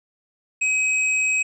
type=tone; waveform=square; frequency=2537 Hz; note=D#7; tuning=33 cents sharp; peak=-19 dBFS; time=0.61-1.43 s; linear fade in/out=10 ms; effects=resampled to 22050 Hz